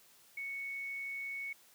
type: tone with quantisation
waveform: sine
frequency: 2217 Hz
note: C#7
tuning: in tune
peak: -38 dBFS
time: 0.37-1.53 s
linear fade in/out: 5 ms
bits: 11
effects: white hiss -63 dBFS RMS until 1.74 s + high-pass 80 Hz 12 dB/octave